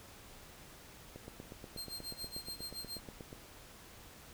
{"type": "click train", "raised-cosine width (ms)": 2, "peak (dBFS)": -33, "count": 19, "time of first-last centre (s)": [1.16, 3.329], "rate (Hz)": 8.3}
{"type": "tone with tremolo", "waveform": "sawtooth", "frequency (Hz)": 4186, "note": "C8", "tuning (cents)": 0, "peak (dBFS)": -37, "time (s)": [1.77, 3], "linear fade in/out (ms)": 5, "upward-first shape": "sine", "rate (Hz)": 7.1, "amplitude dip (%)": 90}
{"effects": ["pink hiss -55 dBFS RMS until 4.33 s"]}